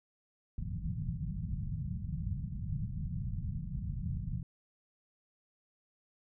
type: low-pass noise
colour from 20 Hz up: white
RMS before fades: -37 dBFS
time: 0.58-4.43 s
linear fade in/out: 2 ms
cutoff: 180 Hz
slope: 48 dB/octave
effects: none